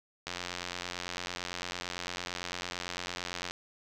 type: click train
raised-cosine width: 0.2 ms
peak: -18 dBFS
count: 289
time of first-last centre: 0.27-3.51 s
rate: 88.9 Hz
effects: none